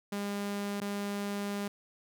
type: tone with dropouts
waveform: sawtooth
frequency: 202.4 Hz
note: G#3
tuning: 44 cents flat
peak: -29 dBFS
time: 0.12-1.68 s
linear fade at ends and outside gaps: 5 ms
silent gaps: 0.804-0.814 s
effects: none